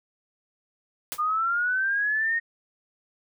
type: noise with exponential decay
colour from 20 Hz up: white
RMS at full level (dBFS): -28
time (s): 1.12-1.22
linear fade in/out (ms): 0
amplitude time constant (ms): 21
type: linear sweep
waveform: sine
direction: up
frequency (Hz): 1205 to 1865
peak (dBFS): -22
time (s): 1.18-2.4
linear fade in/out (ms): 20
effects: none